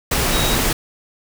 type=tone in noise; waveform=sine; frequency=3802 Hz; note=A#7; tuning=33 cents sharp; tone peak=-24 dBFS; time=0.33-0.55 s; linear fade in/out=5 ms; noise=pink; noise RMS=-18 dBFS; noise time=0.11-0.73 s; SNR=-9 dB; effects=none